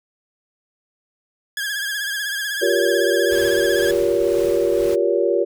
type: tone with vibrato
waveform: sawtooth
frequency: 1647 Hz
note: G#6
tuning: 15 cents flat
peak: -19 dBFS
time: 1.57-3.91 s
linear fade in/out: 2 ms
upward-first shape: sine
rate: 16 Hz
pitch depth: 66 cents each way
type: chord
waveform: sine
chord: G half-diminished seventh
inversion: third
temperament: just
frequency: 352.8 / 392 / 470.4 / 564.5 Hz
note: F4 / G4 / Bb4 / Db5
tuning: +18 / 0 / +16 / +31 cents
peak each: -21 dBFS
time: 2.61-5.45 s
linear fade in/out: 20 ms
type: noise with tremolo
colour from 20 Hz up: pink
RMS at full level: -34 dBFS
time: 3.3-4.96 s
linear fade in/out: 20 ms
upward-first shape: sine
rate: 2 Hz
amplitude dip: 40%
effects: none